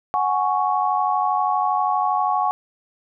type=chord; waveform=sine; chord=F# suspended second; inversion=none; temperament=just; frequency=740 / 832.5 / 1110 Hz; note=F#5 / G#5 / C#6; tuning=0 / +4 / +2 cents; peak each=-22 dBFS; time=0.14-2.51 s; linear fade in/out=0 ms; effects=none